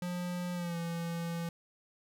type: tone with pitch glide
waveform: square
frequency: 177.6 to 168.7 Hz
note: F3 to E3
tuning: +29 to +40 cents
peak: -35 dBFS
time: 0.02-1.49 s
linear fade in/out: 2 ms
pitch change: -89 cents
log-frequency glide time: 0.54-0.77 s
effects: none